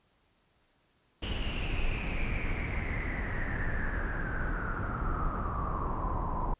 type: noise with low-pass filter sweep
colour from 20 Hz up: brown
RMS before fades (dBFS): -32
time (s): 1.22-6.54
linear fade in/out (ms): 5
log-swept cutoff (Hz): 3000 to 960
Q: 9.8
effects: pink hiss -70 dBFS RMS until 6.59 s + resampled to 8000 Hz